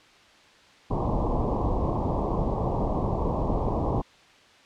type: low-pass noise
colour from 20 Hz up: pink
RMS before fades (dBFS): -26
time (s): 0.9-4.02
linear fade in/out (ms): 10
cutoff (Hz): 1100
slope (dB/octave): 96
effects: white hiss -54 dBFS RMS until 4.65 s + low-pass 4000 Hz 12 dB/octave